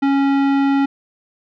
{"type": "tone with tanh clipping", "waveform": "sine", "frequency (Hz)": 276.4, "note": "C#4", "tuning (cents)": -5, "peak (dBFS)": -15, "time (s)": [0.02, 0.86], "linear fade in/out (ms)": 10, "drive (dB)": 17, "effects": []}